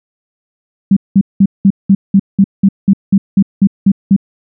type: tone bursts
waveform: sine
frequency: 196 Hz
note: G3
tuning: in tune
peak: -3 dBFS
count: 14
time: 0.91-4.164 s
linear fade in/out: 5 ms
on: 56 ms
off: 190 ms
effects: none